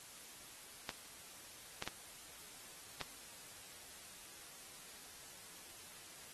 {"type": "clicks", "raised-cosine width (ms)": 0.2, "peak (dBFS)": -22, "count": 4, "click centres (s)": [0.892, 1.824, 1.876, 3.013], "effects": ["white hiss -55 dBFS RMS until 6.33 s", "AAC 32 kbps"]}